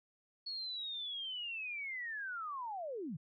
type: linear sweep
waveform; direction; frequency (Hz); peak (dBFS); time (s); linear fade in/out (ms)
sine; down; 4393 to 129.2; -39; 0.46-3.17; 10
effects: none